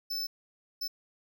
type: tone bursts at uneven times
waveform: square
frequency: 5274 Hz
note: E8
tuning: in tune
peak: -32 dBFS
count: 2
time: 0.1-0.27 / 0.81-0.88 s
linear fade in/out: 10 ms
effects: none